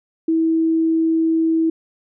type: tone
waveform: sine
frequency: 324.6 Hz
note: E4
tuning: 27 cents flat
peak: -14 dBFS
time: 0.28-1.7 s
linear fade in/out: 5 ms
effects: none